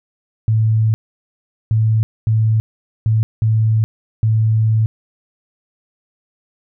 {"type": "tone bursts at uneven times", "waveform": "sine", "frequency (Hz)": 110.3, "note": "A2", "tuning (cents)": 5, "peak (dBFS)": -11, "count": 6, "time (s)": [[0.48, 0.94], [1.71, 2.03], [2.27, 2.6], [3.06, 3.23], [3.42, 3.84], [4.23, 4.86]], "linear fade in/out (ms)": 0, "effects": []}